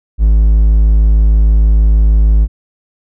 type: tone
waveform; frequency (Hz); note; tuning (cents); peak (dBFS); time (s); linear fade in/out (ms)
triangle; 53.2; G#1; +42; -3; 0.18-2.48; 50
effects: none